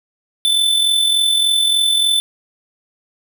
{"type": "tone with amplitude modulation", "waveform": "square", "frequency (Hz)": 3520, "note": "A7", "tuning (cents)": 0, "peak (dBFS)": -11, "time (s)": [0.45, 2.2], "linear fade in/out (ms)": 0, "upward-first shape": "sine", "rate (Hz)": 43.4, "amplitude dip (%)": 45, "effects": []}